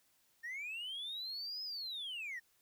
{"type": "linear two-way sweep", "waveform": "triangle", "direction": "up then down", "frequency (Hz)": [1800, 5130, 1800], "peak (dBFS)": -38, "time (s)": [0.43, 2.4], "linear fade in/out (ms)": 20, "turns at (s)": 1.63, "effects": ["tanh soft clip ceiling -36 dBFS", "white hiss -73 dBFS RMS until 2.61 s"]}